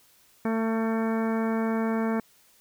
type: harmonic tone with a mistuned harmonic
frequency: 223.9 Hz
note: A3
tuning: 30 cents sharp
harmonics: 1 / 2 / 3 / 4 / 5 / 6 / 7 / 8 / 10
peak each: -25 / -31 / -35 / -37 / -39 / -41 / -42 / -43 / -45 dBFS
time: 0.45-2.2 s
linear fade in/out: 2 ms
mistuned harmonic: 6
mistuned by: +16 cents
effects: white hiss -60 dBFS RMS until 2.6 s